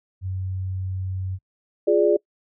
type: tone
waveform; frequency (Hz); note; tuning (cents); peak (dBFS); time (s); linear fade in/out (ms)
sine; 93.8; F#2; +24; -25; 0.21-1.39; 50
type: chord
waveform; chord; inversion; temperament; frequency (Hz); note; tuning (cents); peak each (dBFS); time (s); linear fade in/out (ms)
sine; D diminished; first; equal; 349.2 / 415.3 / 587.3; F4 / Ab4 / D5; 0 / 0 / 0; -20 / -18 / -20; 1.87-2.17; 10
effects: noise-tail reverb RT60 0.1 s tail -25 dB re dry